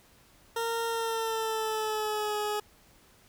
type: tone with pitch glide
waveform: 20% pulse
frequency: 460.5 to 419.8 Hz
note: A#4 to G#4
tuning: -21 to +19 cents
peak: -24 dBFS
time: 0.56-2.6 s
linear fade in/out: 5 ms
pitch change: -160 cents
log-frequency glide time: 0.87-2.36 s
effects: pink hiss -60 dBFS RMS until 3.28 s